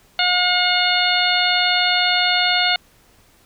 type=harmonic tone; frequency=719 Hz; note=F#5; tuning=50 cents flat; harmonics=1 / 2 / 3 / 4 / 5 / 6; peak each=-22 / -22 / -22 / -22 / -22 / -22 dBFS; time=0.19-2.76 s; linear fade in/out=2 ms; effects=pink hiss -54 dBFS RMS until 3.45 s